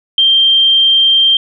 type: tone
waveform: sine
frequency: 3165 Hz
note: G7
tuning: 16 cents sharp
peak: -6 dBFS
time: 0.18-1.37 s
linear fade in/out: 2 ms
effects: none